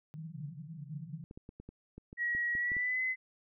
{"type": "band-pass noise", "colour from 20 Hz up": "pink", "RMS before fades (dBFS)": -44, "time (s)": [0.14, 1.24], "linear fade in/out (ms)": 0, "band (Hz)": [140, 170], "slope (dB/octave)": 96}
{"type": "clicks", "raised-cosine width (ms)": 3, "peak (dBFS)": -34, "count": 11, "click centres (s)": [1.311, 1.375, 1.491, 1.6, 1.69, 1.98, 2.129, 2.35, 2.552, 2.718, 2.767]}
{"type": "tone with pitch glide", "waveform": "sine", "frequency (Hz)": [1909, 2034], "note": ["A#6", "C7"], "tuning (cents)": [41, -50], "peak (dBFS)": -30, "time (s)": [2.17, 3.16], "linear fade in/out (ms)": 50, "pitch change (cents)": 109, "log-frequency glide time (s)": [2.55, 3.02]}
{"effects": []}